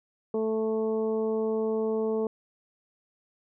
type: harmonic tone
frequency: 220 Hz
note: A3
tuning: in tune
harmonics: 1 / 2 / 3 / 4 / 5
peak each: -31 / -26 / -39 / -42 / -45 dBFS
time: 0.34-2.27 s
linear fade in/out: 2 ms
effects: none